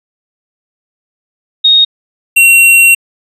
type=tone pair in turn; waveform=sine / square; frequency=3729 / 2738 Hz; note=A#7 / F7; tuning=0 / -35 cents; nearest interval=perfect fourth; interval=535 cents; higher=first; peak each=-3 dBFS; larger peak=neither; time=1.64-1.85 / 2.36-2.95 s; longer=second; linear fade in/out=10 ms; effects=resampled to 32000 Hz